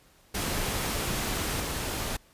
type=noise with level steps; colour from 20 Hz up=pink; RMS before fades=-30 / -32 dBFS; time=0.34-2.17 s; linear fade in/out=10 ms; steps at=1.6 s; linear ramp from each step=5 ms; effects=pink hiss -60 dBFS RMS until 2.33 s + resampled to 32000 Hz